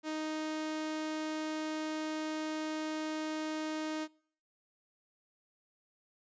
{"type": "tone", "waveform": "sawtooth", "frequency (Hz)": 311.1, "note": "D#4", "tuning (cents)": 0, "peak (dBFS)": -31, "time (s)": [0.03, 4.08], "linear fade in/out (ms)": 50, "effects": ["noise-tail reverb RT60 0.6 s tail -26 dB re dry", "resampled to 16000 Hz"]}